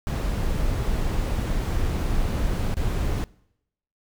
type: noise with dropouts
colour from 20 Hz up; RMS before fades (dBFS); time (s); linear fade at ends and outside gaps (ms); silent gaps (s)
brown; -24; 0.07-3.24; 0; 2.741-2.769
effects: noise-tail reverb RT60 0.8 s tail -23 dB re dry